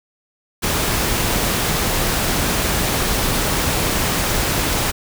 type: noise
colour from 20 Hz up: pink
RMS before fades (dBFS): -19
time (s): 0.62-4.92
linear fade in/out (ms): 20
effects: none